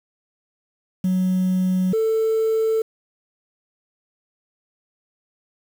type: tone pair in turn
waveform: sine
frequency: 185 / 443.5 Hz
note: F#3 / A4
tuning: 0 / +14 cents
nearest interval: octave + minor third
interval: 1514 cents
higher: second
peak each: -15 dBFS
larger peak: neither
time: 1.04-1.93 / 1.93-2.82 s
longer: neither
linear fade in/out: 5 ms
effects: tanh soft clip ceiling -15 dBFS + 7-bit